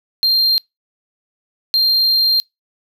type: tone bursts at uneven times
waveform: triangle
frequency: 4186 Hz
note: C8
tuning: in tune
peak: -10 dBFS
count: 2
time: 0.23-0.58 / 1.74-2.4 s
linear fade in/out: 0 ms
effects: noise-tail reverb RT60 0.2 s tail -26 dB re dry